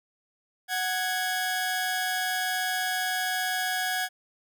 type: tone pair together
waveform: sawtooth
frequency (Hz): 740 / 1661.2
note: F#5 / G#6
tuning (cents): 0 / 0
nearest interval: octave + major second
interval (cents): 1400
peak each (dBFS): -26 / -25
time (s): 0.68-4.09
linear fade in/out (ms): 50
effects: none